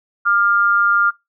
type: tone pair together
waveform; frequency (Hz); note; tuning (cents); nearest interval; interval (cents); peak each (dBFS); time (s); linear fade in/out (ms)
sine; 1203.6 / 1396.9; D6 / F6; +42 / 0; minor third; 258; -18 / -13; 0.25-1.11; 20
effects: noise-tail reverb RT60 0.2 s tail -22 dB re dry